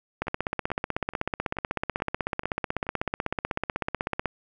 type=two click trains; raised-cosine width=0.5 ms; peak=-24 / -11 dBFS; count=7 / 66; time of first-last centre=0.27-2.867 / 0.22-4.257 s; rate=2.31 / 16.1 Hz; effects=none